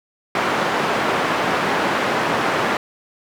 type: band-pass noise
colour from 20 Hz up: white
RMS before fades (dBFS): -20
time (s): 0.35-2.77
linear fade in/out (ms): 2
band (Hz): 180 to 1400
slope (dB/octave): 12
effects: none